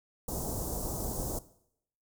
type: band-stop noise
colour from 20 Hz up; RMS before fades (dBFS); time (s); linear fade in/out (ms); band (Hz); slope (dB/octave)
pink; -35; 0.28-1.39; 5; 860 to 6400; 24
effects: noise-tail reverb RT60 0.7 s tail -17 dB re dry